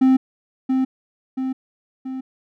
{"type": "tone with echo", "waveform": "triangle", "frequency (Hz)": 261.6, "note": "C4", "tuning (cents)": 0, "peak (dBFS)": -9, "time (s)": [0.01, 0.17], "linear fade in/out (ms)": 10, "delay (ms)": 680, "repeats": 3, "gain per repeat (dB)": -5, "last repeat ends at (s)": 2.21, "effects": []}